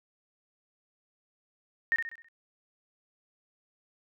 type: tone with echo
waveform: sine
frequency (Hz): 1843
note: A#6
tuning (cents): -20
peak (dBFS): -22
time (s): 1.92-1.96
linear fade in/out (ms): 0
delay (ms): 65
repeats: 5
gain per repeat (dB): -7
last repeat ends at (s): 2.285
effects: none